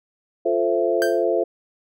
sine chord, F major seventh, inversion none, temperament equal with one note detuned, 349.2 / 440 / 523.3 / 666.9 Hz, F4 / A4 / C5 / E5, 0 / 0 / 0 / +20 cents, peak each -23 dBFS, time 0.45-1.44 s, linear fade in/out 10 ms
45% pulse tone with exponential decay, 1568 Hz, G6, in tune, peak -20 dBFS, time 1.02-1.24 s, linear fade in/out 0 ms, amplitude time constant 46 ms
effects none

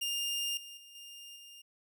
sawtooth tone with level steps, 2810 Hz, F7, 10 cents sharp, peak -29 / -43 / -49 / -44 / -47 dBFS, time 0.01-1.62 s, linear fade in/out 10 ms, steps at 0.57 / 0.77 / 0.95 / 1.36 s, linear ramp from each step 2 ms, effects none

